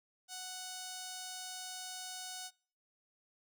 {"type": "tone with notch filter", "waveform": "5% pulse", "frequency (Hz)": 740, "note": "F#5", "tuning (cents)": 0, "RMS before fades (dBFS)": -45, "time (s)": [0.28, 2.51], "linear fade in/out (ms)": 50, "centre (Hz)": 2000, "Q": 1.4, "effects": ["noise-tail reverb RT60 0.5 s tail -26 dB re dry"]}